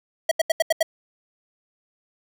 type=tone bursts; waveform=square; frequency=648 Hz; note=E5; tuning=30 cents flat; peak=-16 dBFS; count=6; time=0.29-0.829 s; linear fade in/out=5 ms; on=24 ms; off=79 ms; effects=none